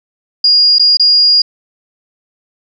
sine tone with dropouts, 4850 Hz, D#8, 45 cents flat, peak -5 dBFS, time 0.44-1.42 s, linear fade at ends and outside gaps 5 ms, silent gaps 0.785-0.795 / 0.971-0.996 s, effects none

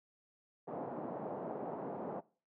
white band-pass noise, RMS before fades -42 dBFS, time 0.67-2.21 s, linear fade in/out 20 ms, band 160 to 790 Hz, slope 24 dB/octave, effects noise-tail reverb RT60 0.4 s tail -22 dB re dry

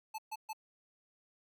square tone bursts, 870 Hz, A5, 20 cents flat, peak -39 dBFS, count 3, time 0.14-0.532 s, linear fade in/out 10 ms, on 44 ms, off 130 ms, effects none

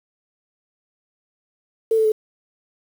sine tone with pitch steps, 447.3 / 439.6 / 432.1 Hz, A4 / A4 / A4, +28 / -2 / -31 cents, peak -14 dBFS, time 1.91-2.12 s, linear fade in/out 5 ms, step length 70 ms, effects 7-bit

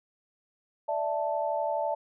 sine chord, D suspended second, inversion none, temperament equal, 587.3 / 659.3 / 880 Hz, D5 / E5 / A5, 0 / 0 / 0 cents, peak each -31 dBFS, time 0.88-1.95 s, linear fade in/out 10 ms, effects none

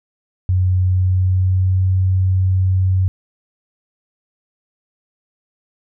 sine tone with pitch glide, 92 to 93.55 Hz, F#2 to F#2, -9 to +20 cents, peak -12 dBFS, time 0.49-3.08 s, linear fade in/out 0 ms, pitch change +29 cents, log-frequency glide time 0.82-1.85 s, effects none

